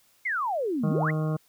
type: exponential two-way sweep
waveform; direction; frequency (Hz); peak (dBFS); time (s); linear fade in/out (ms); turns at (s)
sine; down then up; 2219 to 180.1 to 2219; -25; 0.25-1.11; 10; 0.89
type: harmonic tone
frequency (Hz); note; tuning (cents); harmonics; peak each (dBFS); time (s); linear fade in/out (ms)
155.56; D#3; 0; 1 / 2 / 3 / 4 / 5 / 7 / 8 / 9; -25 / -35 / -36 / -37 / -45 / -42 / -45 / -48; 0.83-1.37; 10
effects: white hiss -63 dBFS RMS until 1.48 s